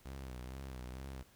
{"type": "tone with vibrato", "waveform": "sawtooth", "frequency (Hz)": 64.7, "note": "C2", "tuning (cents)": -19, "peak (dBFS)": -40, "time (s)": [0.05, 1.23], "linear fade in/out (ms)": 10, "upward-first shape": "sine", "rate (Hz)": 2.2, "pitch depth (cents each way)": 78, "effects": ["pink hiss -65 dBFS RMS until 1.35 s"]}